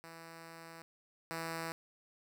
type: tone pair in turn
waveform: 5% pulse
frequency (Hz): 164.81 / 164.19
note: E3 / E3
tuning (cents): 0 / -7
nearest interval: unison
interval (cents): 7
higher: first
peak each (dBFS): -38 / -27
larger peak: second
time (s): 0.04-0.82 / 1.31-1.72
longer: first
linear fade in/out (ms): 0
effects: none